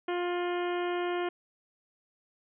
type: harmonic tone with a mistuned harmonic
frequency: 352.9 Hz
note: F4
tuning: 18 cents sharp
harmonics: 1 / 2 / 3 / 4 / 5 / 6 / 7 / 8 / 9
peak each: -30 / -36 / -40 / -42 / -44 / -46 / -47 / -48 / -49 dBFS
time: 0.08-1.29 s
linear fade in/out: 5 ms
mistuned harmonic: 8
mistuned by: +37 cents
effects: none